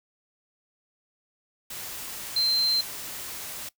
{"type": "tone in noise", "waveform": "sine", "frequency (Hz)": 4124, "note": "C8", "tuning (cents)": -26, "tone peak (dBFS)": -21, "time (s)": [2.36, 2.81], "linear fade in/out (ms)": 5, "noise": "white", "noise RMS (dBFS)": -37, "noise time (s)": [1.7, 3.69], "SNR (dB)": 13, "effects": ["noise-tail reverb RT60 0.1 s tail -19 dB re dry"]}